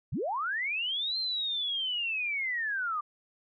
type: linear two-way sweep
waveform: sine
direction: up then down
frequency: 76.9 to 4186 to 1171 Hz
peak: -29 dBFS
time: 0.12-3.01 s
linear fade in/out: 10 ms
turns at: 1.18 s
effects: none